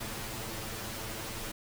pink noise with comb filter, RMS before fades -39 dBFS, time 0-1.52 s, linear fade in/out 10 ms, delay 9 ms, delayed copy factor +1, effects none

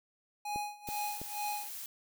square tone with tremolo, 830.6 Hz, G#5, in tune, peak -34 dBFS, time 0.45-1.69 s, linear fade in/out 5 ms, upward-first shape sine, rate 2.2 Hz, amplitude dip 90%
click train, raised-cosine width 2 ms, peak -29 dBFS, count 3, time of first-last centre 0.56-1.216 s, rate 3.05 Hz
blue noise, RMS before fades -43 dBFS, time 0.87-1.86 s, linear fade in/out 2 ms
effects none

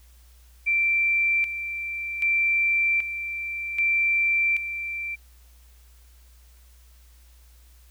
sine tone with tremolo, 2349 Hz, D7, in tune, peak -19 dBFS, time 0.66-5.16 s, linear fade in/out 20 ms, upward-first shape square, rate 0.64 Hz, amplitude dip 65%, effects added 60 Hz sine -50 dBFS peak until 7.9 s + white hiss -60 dBFS RMS until 7.9 s

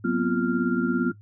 sine tone cluster, 183 / 239.6 / 257 / 344.7 / 1392 Hz, F#3 / A#3 / C4 / F4 / F6, -19 / +48 / -31 / -23 / -6 cents, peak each -28 / -25 / -27 / -28 / -31 dBFS, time 0.04-1.12 s, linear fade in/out 10 ms, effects noise-tail reverb RT60 0.1 s tail -17 dB re dry + added 104 Hz sine -46 dBFS peak until 1.21 s

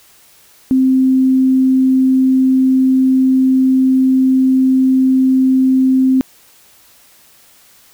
sine tone, 261.3 Hz, C4, 2 cents flat, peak -8 dBFS, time 0.71-6.21 s, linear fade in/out 0 ms, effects white hiss -47 dBFS RMS until 7.93 s

